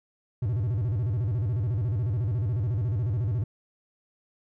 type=tone with vibrato; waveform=triangle; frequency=110 Hz; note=A2; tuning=in tune; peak=-22 dBFS; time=0.42-3.44 s; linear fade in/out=5 ms; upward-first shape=square; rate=14 Hz; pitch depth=220 cents each way; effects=none